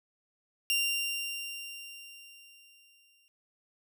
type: tone with exponential decay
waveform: sawtooth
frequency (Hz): 2780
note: F7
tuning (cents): -9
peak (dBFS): -22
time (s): 0.7-3.28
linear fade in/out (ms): 0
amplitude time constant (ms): 560
effects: none